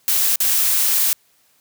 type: noise with dropouts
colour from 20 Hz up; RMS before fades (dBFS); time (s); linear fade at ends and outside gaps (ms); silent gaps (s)
blue; -17; 0.08-1.13; 0; 0.358-0.403
effects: white hiss -59 dBFS RMS until 1.6 s + high-pass 60 Hz 12 dB/octave